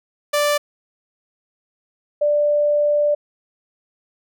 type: tone pair in turn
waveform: sawtooth / sine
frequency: 587 / 589.2 Hz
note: D5 / D5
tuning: -1 / +6 cents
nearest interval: unison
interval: 7 cents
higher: second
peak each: -12 / -14 dBFS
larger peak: first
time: 0.33-0.58 / 2.21-3.15 s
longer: second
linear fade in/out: 10 ms
effects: none